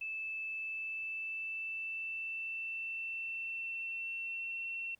sine tone with pitch glide, 2627 to 2709 Hz, E7 to E7, -7 to +47 cents, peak -37 dBFS, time 0.01-4.95 s, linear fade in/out 5 ms, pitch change +54 cents, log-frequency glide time 0.47-4.58 s, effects pink hiss -73 dBFS RMS until 4.99 s

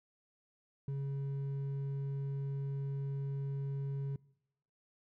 sine tone with hard clipping, 138.4 Hz, C#3, 2 cents flat, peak -36 dBFS, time 0.88-4.16 s, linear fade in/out 2 ms, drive 4 dB, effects noise-tail reverb RT60 0.8 s tail -23 dB re dry

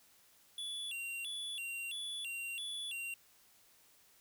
square tone with vibrato, 3077 Hz, G7, 33 cents flat, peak -40 dBFS, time 0.58-3.14 s, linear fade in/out 2 ms, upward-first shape square, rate 1.5 Hz, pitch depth 190 cents each way, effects white hiss -66 dBFS RMS until 4.2 s

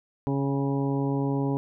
harmonic tone with a mistuned harmonic, 138.6 Hz, C#3, in tune, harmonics 1 / 2 / 3 / 4 / 5 / 6 / 7, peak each -27 / -27 / -32 / -38 / -44 / -38 / -39 dBFS, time 0.27-1.57 s, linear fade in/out 0 ms, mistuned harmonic 6, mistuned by -20 cents, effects none

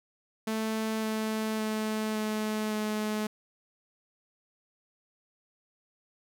sawtooth tone with pitch steps, 220 / 218.4 / 216.7 / 215.1 / 213.5 Hz, A3 / A3 / A3 / A3 / G#3, 0 / -13 / -26 / -39 / +48 cents, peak -25 dBFS, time 0.47-3.27 s, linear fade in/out 5 ms, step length 560 ms, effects none

